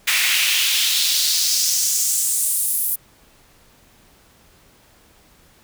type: noise with high-pass filter sweep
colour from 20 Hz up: pink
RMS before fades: -19 dBFS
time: 0.07-2.96 s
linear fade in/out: 10 ms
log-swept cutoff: 2100 to 12000 Hz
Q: 2.3
effects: pink hiss -53 dBFS RMS until 5.63 s